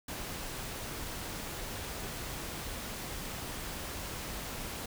pink noise, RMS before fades -40 dBFS, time 0.08-4.86 s, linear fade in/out 5 ms, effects none

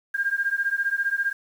sine beating tone pair, 1600 / 1615 Hz, G6 / G#6, +35 / -49 cents, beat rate 15 Hz, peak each -25 dBFS, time 0.14-1.33 s, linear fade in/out 10 ms, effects 8-bit

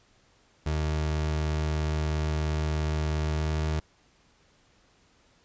30% pulse tone with pitch glide, 77 to 77.67 Hz, D#2 to D#2, -17 to -2 cents, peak -23 dBFS, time 0.66-3.8 s, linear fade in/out 5 ms, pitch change +15 cents, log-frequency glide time 3.34-3.42 s, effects pink hiss -63 dBFS RMS until 5.44 s + resampled to 16000 Hz

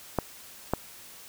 clicks, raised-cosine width 1 ms, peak -10 dBFS, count 2, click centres 0.187 / 0.736 s, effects white hiss -48 dBFS RMS until 1.28 s

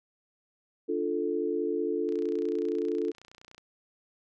sine chord, D minor, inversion none, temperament equal, 293.7 / 349.2 / 440 Hz, D4 / F4 / A4, 0 / 0 / 0 cents, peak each -33 / -31 / -30 dBFS, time 0.88-3.12 s, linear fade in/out 20 ms
click train, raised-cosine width 0.2 ms, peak -33 dBFS, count 46, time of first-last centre 2.09-3.58 s, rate 30.2 Hz
effects none

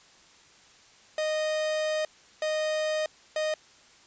45% pulse tone bursts at uneven times, 619 Hz, D#5, 9 cents flat, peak -26 dBFS, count 3, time 1.18-2.05 / 2.42-3.06 / 3.36-3.54 s, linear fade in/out 2 ms, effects white hiss -56 dBFS RMS until 4.06 s + resampled to 16000 Hz

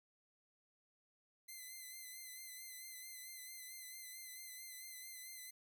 5% pulse tone with vibrato, 2051 Hz, C7, 35 cents flat, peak -40 dBFS, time 1.48-5.51 s, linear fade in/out 10 ms, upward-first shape sine, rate 4.5 Hz, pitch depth 39 cents each way, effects none

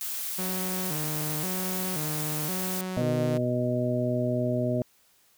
blue noise, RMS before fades -33 dBFS, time 0.01-2.81 s, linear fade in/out 0 ms
sawtooth tone with vibrato, 168.1 Hz, E3, 34 cents sharp, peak -27 dBFS, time 0.38-3.38 s, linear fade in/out 10 ms, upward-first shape square, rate 0.95 Hz, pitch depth 170 cents each way
harmonic tone, 123.47 Hz, B2, in tune, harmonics 1 / 2 / 3 / 4 / 5, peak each -29 / -29 / -33 / -37 / -29 dBFS, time 2.97-4.82 s, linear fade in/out 0 ms
effects white hiss -63 dBFS RMS until 5.37 s

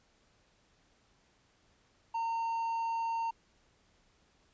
triangle tone with hard clipping, 915 Hz, A#5, 32 cents flat, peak -32 dBFS, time 2.14-3.31 s, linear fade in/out 10 ms, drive 6 dB, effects pink hiss -69 dBFS RMS until 4.53 s + resampled to 16000 Hz

